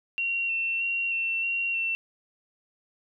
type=tone with vibrato; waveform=sine; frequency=2724 Hz; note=F7; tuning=44 cents flat; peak=-25 dBFS; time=0.18-1.95 s; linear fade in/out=0 ms; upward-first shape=square; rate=1.6 Hz; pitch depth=15 cents each way; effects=none